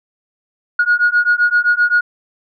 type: beating tone pair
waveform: sine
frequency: 1440 / 1447.7 Hz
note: F#6 / F#6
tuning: -47 / -38 cents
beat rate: 7.7 Hz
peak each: -13 dBFS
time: 0.79-2.01 s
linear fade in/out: 5 ms
effects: tanh soft clip ceiling -5 dBFS